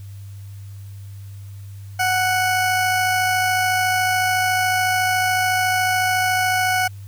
20% pulse tone with amplitude modulation, 740 Hz, F#5, in tune, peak -11 dBFS, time 1.99-6.88 s, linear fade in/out 10 ms, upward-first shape sine, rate 53.9 Hz, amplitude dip 25%, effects added 99 Hz sine -33 dBFS peak until 7.07 s + white hiss -53 dBFS RMS until 7.07 s

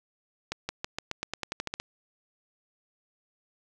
accelerating click train, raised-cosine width 0.2 ms, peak -14 dBFS, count 13, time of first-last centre 0.52-1.8 s, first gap 170 ms, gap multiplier 0.91, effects none

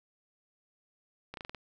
slowing click train, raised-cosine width 0.3 ms, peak -25 dBFS, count 6, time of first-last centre 1.34-1.547 s, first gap 32 ms, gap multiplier 1.13, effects none

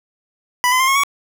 25% pulse tone with pitch steps, 987.8 / 1019.7 / 1052.6 / 1086.6 / 1121.7 Hz, B5 / C6 / C6 / C#6 / C#6, 0 / -45 / +10 / -35 / +20 cents, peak -9 dBFS, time 0.64-1.035 s, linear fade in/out 0 ms, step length 79 ms, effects none

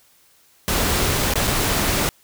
pink noise with dropouts, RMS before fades -20 dBFS, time 0.68-2.09 s, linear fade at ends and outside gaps 0 ms, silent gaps 1.337-1.356 / 1.473-1.477 s, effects white hiss -56 dBFS RMS until 2.23 s

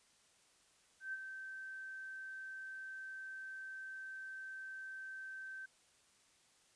sine tone with ADSR envelope, 1550 Hz, G6, 20 cents flat, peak -38 dBFS, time 1-5.66 s, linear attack 130 ms, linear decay 35 ms, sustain -7 dB, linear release 8 ms, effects white hiss -70 dBFS RMS until 6.75 s + resampled to 22050 Hz

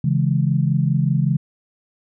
sine tone cluster, 137.6 / 162.7 / 206.7 Hz, C#3 / E3 / G#3, -12 / -22 / -8 cents, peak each -18 / -19 / -24 dBFS, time 0.04-1.37 s, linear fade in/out 5 ms, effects none

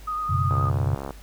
sine tone with vibrato, 1240 Hz, D#6, 6 cents flat, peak -25 dBFS, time 0.07-0.7 s, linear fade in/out 10 ms, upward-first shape square, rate 9.5 Hz, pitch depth 18 cents each way
sine chord, F# suspended fourth, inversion none, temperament equal with one note detuned, 92.5 / 123.47 / 140.44 Hz, F#2 / B2 / C#3, 0 / 0 / +23 cents, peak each -23 / -26 / -27 dBFS, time 0.29-0.95 s, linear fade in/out 10 ms
click train, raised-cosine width 1 ms, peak -18 dBFS, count 42, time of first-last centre 0.51-1.107 s, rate 68.7 Hz
effects added 50 Hz sine -42 dBFS peak until 1.22 s + pink hiss -50 dBFS RMS until 1.22 s

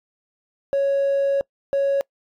triangle tone pair in turn, 554.4 / 554.4 Hz, C#5 / C#5, 0 / 0 cents, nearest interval unison, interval 0 cents, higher neither, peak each -14 dBFS, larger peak neither, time 0.73-1.41 / 1.73-2.01 s, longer first, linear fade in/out 0 ms, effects noise-tail reverb RT60 0.1 s tail -26 dB re dry + tanh soft clip ceiling -13 dBFS

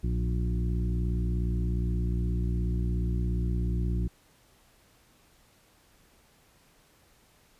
harmonic tone with a mistuned harmonic, 59.7 Hz, A#1, 42 cents sharp, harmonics 1 / 2 / 3 / 4 / 5 / 6, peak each -27 / -32 / -34 / -47 / -42 / -43 dBFS, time 0.03-4.08 s, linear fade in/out 10 ms, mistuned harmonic 2, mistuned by -42 cents, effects pink hiss -62 dBFS RMS until 7.59 s + resampled to 32000 Hz

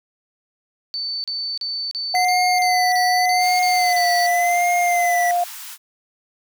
sine tone bursts, 4528 Hz, C#8, 36 cents sharp, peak -23 dBFS, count 10, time 0.94-4.264 s, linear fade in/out 0 ms, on 300 ms, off 36 ms
sine tone with pitch glide, 730 to 703.9 Hz, F#5 to F5, -24 to +13 cents, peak -16 dBFS, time 2.14-5.44 s, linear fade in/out 5 ms, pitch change -63 cents, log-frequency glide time 3.77-4.05 s
square tone with vibrato, 2044 Hz, C7, 41 cents flat, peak -22 dBFS, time 2.15-5.31 s, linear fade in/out 0 ms, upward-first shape sine, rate 0.87 Hz, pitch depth 74 cents each way
white high-pass noise, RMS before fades -35 dBFS, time 3.39-5.78 s, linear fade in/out 50 ms, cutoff 840 Hz, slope 96 dB/octave
effects none

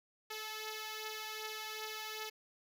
5% pulse beating tone pair, 432.9 / 435.5 Hz, A4 / A4, -28 / -18 cents, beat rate 2.6 Hz, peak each -31 / -36 dBFS, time 0.3-2.3 s, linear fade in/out 10 ms, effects none

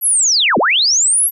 sine linear two-way sweep, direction down then up, 11840 to 173.6 to 11840 Hz, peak -10 dBFS, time 0.01-1.31 s, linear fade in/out 50 ms, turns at 0.58 s, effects none

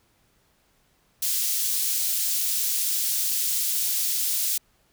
white high-pass noise, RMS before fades -25 dBFS, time 1.22-4.58 s, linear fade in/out 5 ms, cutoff 4300 Hz, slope 12 dB/octave, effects pink hiss -65 dBFS RMS until 4.92 s

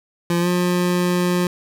25% pulse tone with pitch glide, 172.3 to 178.07 Hz, F3 to F3, -23 to +34 cents, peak -13 dBFS, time 0.3-1.47 s, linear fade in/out 2 ms, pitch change +57 cents, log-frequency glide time 0.4-0.48 s, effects none

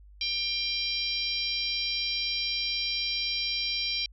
harmonic tone, 793 Hz, G5, 20 cents sharp, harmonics 3 / 4 / 5 / 6 / 7, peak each -34 / -34 / -34 / -34 / -34 dBFS, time 0.21-4.06 s, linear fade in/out 2 ms, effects added 50 Hz sine -49 dBFS peak until 4.12 s

